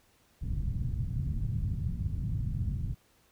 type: low-pass noise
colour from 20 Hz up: white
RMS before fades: -32 dBFS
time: 0.41-2.95 s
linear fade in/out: 20 ms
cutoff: 140 Hz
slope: 24 dB/octave
effects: pink hiss -66 dBFS RMS until 3.31 s